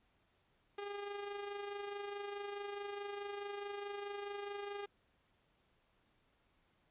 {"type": "tone with amplitude modulation", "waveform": "sawtooth", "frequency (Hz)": 405.6, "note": "G#4", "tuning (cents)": -41, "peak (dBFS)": -36, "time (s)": [0.78, 4.86], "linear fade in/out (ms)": 5, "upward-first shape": "sine", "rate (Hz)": 24.7, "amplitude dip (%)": 45, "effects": ["pink hiss -75 dBFS RMS until 6.9 s", "resampled to 8000 Hz"]}